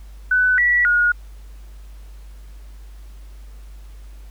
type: tone with pitch steps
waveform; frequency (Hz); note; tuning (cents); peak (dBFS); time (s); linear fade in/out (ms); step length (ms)
sine; 1499 / 1944 / 1441; F#6 / B6 / F#6; +22 / -28 / -46; -13; 0.31-1.12; 5; 270
effects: added 50 Hz sine -36 dBFS peak until 4.3 s + pink hiss -54 dBFS RMS until 4.3 s